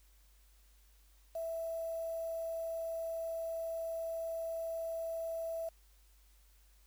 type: tone with quantisation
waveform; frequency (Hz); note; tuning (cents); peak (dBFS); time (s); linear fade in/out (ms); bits
sine; 658; E5; -3; -36; 1.35-5.69; 5; 9
effects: added 50 Hz sine -62 dBFS peak until 6.86 s + white hiss -70 dBFS RMS until 6.86 s